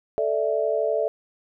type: chord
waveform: sine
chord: A suspended fourth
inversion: none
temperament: equal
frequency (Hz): 440 / 587.3 / 659.3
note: A4 / D5 / E5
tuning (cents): 0 / 0 / 0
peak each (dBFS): -25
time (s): 0.18-1.08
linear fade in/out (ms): 0
effects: none